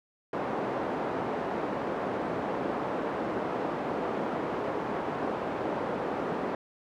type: band-pass noise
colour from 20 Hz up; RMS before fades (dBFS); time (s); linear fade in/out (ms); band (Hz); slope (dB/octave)
pink; -32; 0.33-6.55; 2; 290 to 940; 12
effects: none